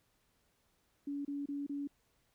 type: tone bursts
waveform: sine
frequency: 284.2 Hz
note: C#4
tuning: 43 cents sharp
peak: -36 dBFS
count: 4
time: 1.07-1.874 s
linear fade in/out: 5 ms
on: 180 ms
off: 28 ms
effects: pink hiss -75 dBFS RMS until 2.34 s